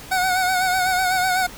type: tone with vibrato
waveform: 25% pulse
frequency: 740 Hz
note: F#5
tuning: in tune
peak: -14 dBFS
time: 0.11-1.47 s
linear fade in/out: 10 ms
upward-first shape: sine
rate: 8 Hz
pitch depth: 46 cents each way
effects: pink hiss -39 dBFS RMS until 1.57 s